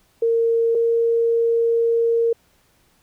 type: tone pair in turn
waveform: sine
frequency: 460 / 462.5 Hz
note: A#4 / A#4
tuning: -23 / -14 cents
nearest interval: unison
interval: 9 cents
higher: second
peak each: -15 dBFS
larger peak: neither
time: 0.22-0.75 / 0.75-2.33 s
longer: second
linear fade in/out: 5 ms
effects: pink hiss -60 dBFS RMS until 3.02 s